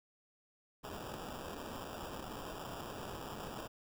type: noise with sample-and-hold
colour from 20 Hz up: white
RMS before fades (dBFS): -45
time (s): 0.83-3.68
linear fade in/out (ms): 20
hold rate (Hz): 2100
effects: none

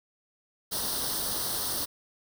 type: noise with comb filter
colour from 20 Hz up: white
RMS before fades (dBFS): -31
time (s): 0.71-1.86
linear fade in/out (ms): 20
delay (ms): 0.21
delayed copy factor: +0.8
effects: none

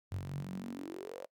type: tone with high-pass filter sweep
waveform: sawtooth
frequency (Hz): 46.25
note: F#1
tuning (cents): 0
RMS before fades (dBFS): -42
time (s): 0.11-1.26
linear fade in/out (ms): 10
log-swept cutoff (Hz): 94 to 570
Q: 7.9
effects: noise-tail reverb RT60 0.1 s tail -23 dB re dry

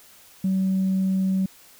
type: tone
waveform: sine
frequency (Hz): 190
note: F#3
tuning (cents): +46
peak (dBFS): -18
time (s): 0.44-1.46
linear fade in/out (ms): 5
effects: tanh soft clip ceiling -16 dBFS + white hiss -51 dBFS RMS until 1.79 s

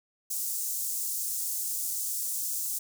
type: high-pass noise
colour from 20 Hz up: pink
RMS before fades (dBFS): -32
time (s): 0.3-2.79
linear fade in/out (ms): 10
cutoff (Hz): 6900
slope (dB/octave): 24
effects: none

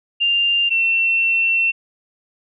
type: tone pair in turn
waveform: sine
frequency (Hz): 2794 / 2702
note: F7 / E7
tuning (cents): 0 / +42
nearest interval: minor second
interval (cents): 58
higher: first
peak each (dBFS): -14 / -14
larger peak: neither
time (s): 0.2-0.7 / 0.7-1.72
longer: second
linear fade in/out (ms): 20
effects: none

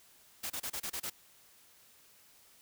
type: noise bursts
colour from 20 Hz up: white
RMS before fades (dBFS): -38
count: 7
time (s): 0.43-1.101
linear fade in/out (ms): 10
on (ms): 71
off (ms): 29
effects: white hiss -62 dBFS RMS until 2.61 s

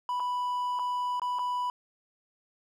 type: tone with dropouts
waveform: triangle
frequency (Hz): 987.8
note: B5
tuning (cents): 0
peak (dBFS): -26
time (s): 0.09-1.7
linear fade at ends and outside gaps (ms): 1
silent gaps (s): 0.198-0.202 / 0.79-0.794 / 1.197-1.218 / 1.387-1.392
effects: none

